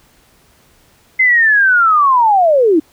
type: linear sweep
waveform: sine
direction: down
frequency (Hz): 2080 to 293.7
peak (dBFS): -7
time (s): 1.19-2.8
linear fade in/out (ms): 10
effects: pink hiss -51 dBFS RMS until 2.92 s